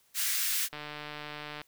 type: high-pass noise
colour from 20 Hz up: white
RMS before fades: -30 dBFS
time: 0.14-0.69 s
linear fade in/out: 50 ms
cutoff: 1500 Hz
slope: 24 dB/octave
type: click train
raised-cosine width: 0.3 ms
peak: -24 dBFS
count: 133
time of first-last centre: 0.73-1.616 s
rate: 149 Hz
effects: white hiss -67 dBFS RMS until 1.67 s